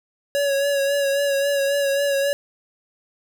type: tone with vibrato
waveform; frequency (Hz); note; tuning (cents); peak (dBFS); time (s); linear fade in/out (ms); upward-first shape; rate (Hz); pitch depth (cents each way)
square; 560; C#5; +18; -19; 0.35-2.33; 0; sine; 3.7; 31
effects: none